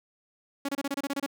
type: tone bursts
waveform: sawtooth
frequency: 279.3 Hz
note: C#4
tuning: 13 cents sharp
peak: -24 dBFS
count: 10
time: 0.65-1.263 s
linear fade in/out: 5 ms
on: 37 ms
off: 27 ms
effects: none